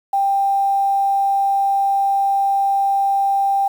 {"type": "tone with quantisation", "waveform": "sine", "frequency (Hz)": 790, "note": "G5", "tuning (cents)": 13, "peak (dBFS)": -14, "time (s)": [0.13, 3.68], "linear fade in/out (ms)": 5, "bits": 7, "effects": []}